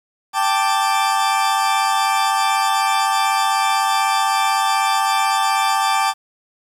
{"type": "chord", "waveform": "40% pulse", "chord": "G suspended second", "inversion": "none", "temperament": "equal", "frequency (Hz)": [784, 880, 1174.7], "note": ["G5", "A5", "D6"], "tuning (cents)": [0, 0, 0], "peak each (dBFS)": -19, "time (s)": [0.33, 6.14], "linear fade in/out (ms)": 50, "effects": ["low-pass 12000 Hz 12 dB/octave", "8-bit"]}